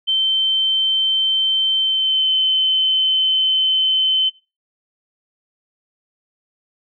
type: tone with pitch glide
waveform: sine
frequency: 3100 to 3066 Hz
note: G7 to G7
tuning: -20 to -39 cents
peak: -14 dBFS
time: 0.07-4.3 s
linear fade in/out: 20 ms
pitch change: -19 cents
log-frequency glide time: 1.78-2.3 s
effects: noise-tail reverb RT60 0.3 s tail -20 dB re dry